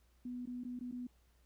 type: tone with dropouts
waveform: sine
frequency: 246.9 Hz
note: B3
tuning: in tune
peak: -40 dBFS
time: 0.25-1.07 s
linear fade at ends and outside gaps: 5 ms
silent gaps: 0.457-0.472 / 0.637-0.649 / 0.792-0.809 / 0.914-0.923 s
effects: added 60 Hz sine -67 dBFS peak until 1.45 s + pink hiss -75 dBFS RMS until 1.45 s